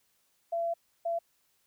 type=tone bursts at uneven times; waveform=sine; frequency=676 Hz; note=E5; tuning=43 cents sharp; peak=-28 dBFS; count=2; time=0.52-0.74 / 1.05-1.19 s; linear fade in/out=10 ms; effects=white hiss -72 dBFS RMS until 1.66 s